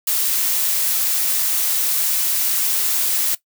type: noise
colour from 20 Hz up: blue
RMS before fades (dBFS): -19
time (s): 0.07-3.35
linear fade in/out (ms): 5
effects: noise-tail reverb RT60 0.1 s tail -18 dB re dry